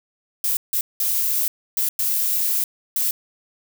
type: noise bursts at uneven times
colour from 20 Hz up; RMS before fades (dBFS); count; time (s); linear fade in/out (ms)
violet; -21; 6; 0.44-0.57 / 0.73-0.81 / 1-1.48 / 1.77-1.89 / 1.99-2.64 / 2.96-3.11; 2
effects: none